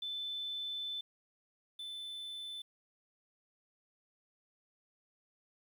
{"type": "tone pair in turn", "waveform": ["sine", "triangle"], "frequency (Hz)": [3520, 3520], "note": ["A7", "A7"], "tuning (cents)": [0, 0], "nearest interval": "unison", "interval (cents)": 0, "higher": "neither", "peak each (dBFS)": [-37, -40], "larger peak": "first", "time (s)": [[0.02, 1.01], [1.79, 2.62]], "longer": "first", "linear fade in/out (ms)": 5, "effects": ["11-bit"]}